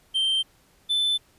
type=tone pair in turn; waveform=triangle; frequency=3136 / 3520 Hz; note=G7 / A7; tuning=0 / 0 cents; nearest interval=major second; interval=200 cents; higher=second; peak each=-19 dBFS; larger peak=neither; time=0.14-0.43 / 0.89-1.18 s; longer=neither; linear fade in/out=20 ms; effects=pink hiss -60 dBFS RMS until 1.38 s + resampled to 32000 Hz